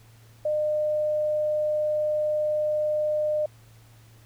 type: tone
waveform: sine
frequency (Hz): 606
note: D#5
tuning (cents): -46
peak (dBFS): -22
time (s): 0.45-3.46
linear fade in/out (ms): 5
effects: added 113 Hz sine -51 dBFS peak until 4.25 s + pink hiss -58 dBFS RMS until 4.25 s